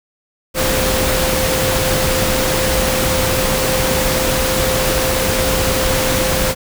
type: tone in noise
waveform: sine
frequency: 520 Hz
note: C5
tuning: 11 cents flat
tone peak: -19 dBFS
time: 0.54-6.55 s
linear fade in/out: 50 ms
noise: pink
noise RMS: -17 dBFS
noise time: 0.54-6.55 s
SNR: -5 dB
effects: none